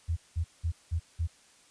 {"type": "tone bursts", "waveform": "sine", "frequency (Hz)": 83, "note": "E2", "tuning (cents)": 12, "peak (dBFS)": -26, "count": 5, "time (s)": [0.08, 1.275], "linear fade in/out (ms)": 20, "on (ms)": 87, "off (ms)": 190, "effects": ["white hiss -60 dBFS RMS until 1.7 s", "resampled to 22050 Hz"]}